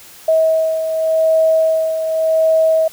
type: beating tone pair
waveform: sine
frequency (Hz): 641 / 641.87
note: E5 / E5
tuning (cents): -49 / -46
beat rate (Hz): 0.87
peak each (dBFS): -12 / -20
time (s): 0.28-2.88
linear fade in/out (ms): 5
effects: white hiss -40 dBFS RMS until 2.92 s